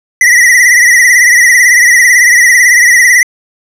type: tone with vibrato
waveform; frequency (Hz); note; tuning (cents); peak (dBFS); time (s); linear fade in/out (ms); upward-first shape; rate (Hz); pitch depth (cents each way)
square; 1953; B6; -20; -3; 0.21-3.23; 2; triangle; 18; 94
effects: low-pass 12000 Hz 12 dB/octave